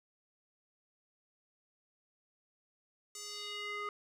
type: tone with band-pass filter sweep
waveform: square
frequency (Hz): 413.6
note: G#4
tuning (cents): -7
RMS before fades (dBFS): -42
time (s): 3.15-3.89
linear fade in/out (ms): 2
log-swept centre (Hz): 7400 to 1400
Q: 2.3
effects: none